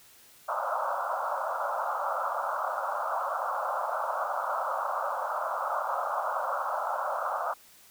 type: band-pass noise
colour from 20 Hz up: white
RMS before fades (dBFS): -31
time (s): 0.48-7.54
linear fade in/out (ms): 10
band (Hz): 540 to 1400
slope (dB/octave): 96
effects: white hiss -56 dBFS RMS until 7.9 s